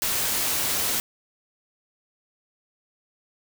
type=noise; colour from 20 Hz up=white; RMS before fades=-25 dBFS; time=0.02-1 s; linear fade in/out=0 ms; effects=none